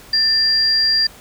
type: tone pair together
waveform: sine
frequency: 1783 / 4760 Hz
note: A6 / D8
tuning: +22 / +22 cents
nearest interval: octave + perfect fourth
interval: 1700 cents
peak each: -23 / -13 dBFS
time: 0.13-1.07 s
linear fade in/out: 5 ms
effects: pink hiss -42 dBFS RMS until 1.2 s